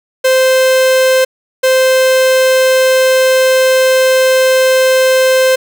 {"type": "tone pair in turn", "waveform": "45% pulse", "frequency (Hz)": [520, 520], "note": ["C5", "C5"], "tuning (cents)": [-11, -11], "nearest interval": "unison", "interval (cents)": 0, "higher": "neither", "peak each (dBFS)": -7, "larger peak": "neither", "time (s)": [[0.24, 1.25], [1.63, 5.56]], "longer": "second", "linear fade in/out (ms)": 10, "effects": []}